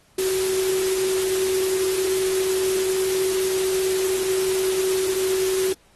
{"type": "tone in noise", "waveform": "sine", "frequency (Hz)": 377.5, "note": "F#4", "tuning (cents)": 35, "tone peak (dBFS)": -20, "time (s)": [0.18, 5.73], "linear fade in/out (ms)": 5, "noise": "white", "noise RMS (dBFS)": -29, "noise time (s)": [0.18, 5.73], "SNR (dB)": 6, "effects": ["pink hiss -58 dBFS RMS until 5.95 s", "AAC 32 kbps"]}